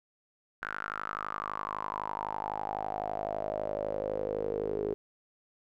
sawtooth tone with band-pass filter sweep, 51.91 Hz, G#1, in tune, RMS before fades -35 dBFS, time 0.62-4.94 s, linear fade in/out 0 ms, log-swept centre 1500 to 410 Hz, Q 7.5, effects none

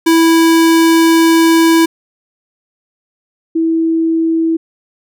square / sine tone pair in turn, 328.7 / 326.4 Hz, E4 / E4, -5 / -17 cents, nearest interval unison, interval 12 cents, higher first, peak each -7 / -10 dBFS, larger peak first, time 0.06-1.86 / 3.55-4.57 s, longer first, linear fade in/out 10 ms, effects none

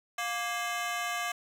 20% pulse ring-modulated tone, 938 Hz, A#5, 11 cents sharp, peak -23 dBFS, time 0.18-1.32 s, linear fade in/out 5 ms, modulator 232 Hz, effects low-pass 12000 Hz 12 dB/octave + 9-bit

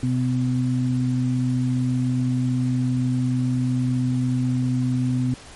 sine tone pair together, 126.4 / 252.8 Hz, B2 / B3, +41 / +41 cents, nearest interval octave, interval 1200 cents, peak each -21 / -22 dBFS, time 0.03-5.34 s, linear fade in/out 2 ms, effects pink hiss -43 dBFS RMS until 5.55 s + MP3 48 kbps

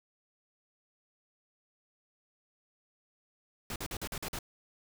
pink noise bursts, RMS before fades -38 dBFS, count 7, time 3.7-4.389 s, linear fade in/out 2 ms, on 59 ms, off 46 ms, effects none

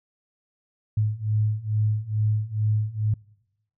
sine beating tone pair, 105.9 / 108.2 Hz, G#2 / A2, +34 / -29 cents, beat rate 2.3 Hz, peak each -25 / -23 dBFS, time 0.97-3.14 s, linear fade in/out 5 ms, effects noise-tail reverb RT60 1.0 s tail -26 dB re dry

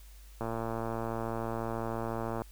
click train, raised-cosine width 1 ms, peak -21 dBFS, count 230, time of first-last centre 0.41-2.419 s, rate 114 Hz, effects added 50 Hz sine -49 dBFS peak until 2.51 s + white hiss -60 dBFS RMS until 2.51 s

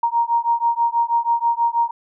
sine beating tone pair, 932.3 / 938.5 Hz, A#5 / A#5, 0 / +11 cents, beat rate 6.2 Hz, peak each -19 dBFS, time 0.03-1.91 s, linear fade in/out 5 ms, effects none

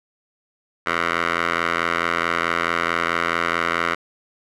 10% pulse tone with band-pass filter, 84.6 Hz, E2, 45 cents sharp, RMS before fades -22 dBFS, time 0.86-3.95 s, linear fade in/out 10 ms, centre 1600 Hz, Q 2.1, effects none

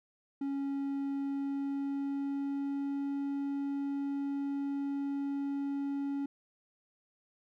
triangle tone with pitch glide, 277.2 to 279.8 Hz, C#4 to C#4, 0 to +16 cents, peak -30 dBFS, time 0.41-6.26 s, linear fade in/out 5 ms, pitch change +16 cents, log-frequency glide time 1.15-3.14 s, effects none

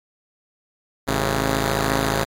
5% pulse tone pair together, 54.25 / 136.7 Hz, A1 / C#3, -24 / -24 cents, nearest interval octave + major third, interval 1600 cents, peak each -11 dBFS, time 1.07-2.25 s, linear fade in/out 20 ms, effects AAC 48 kbps

